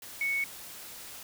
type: tone in noise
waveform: sine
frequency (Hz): 2217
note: C#7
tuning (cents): 0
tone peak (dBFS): -27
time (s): 0.21-0.44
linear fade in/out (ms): 2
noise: white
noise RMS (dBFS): -45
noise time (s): 0.02-1.23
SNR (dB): +15
effects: none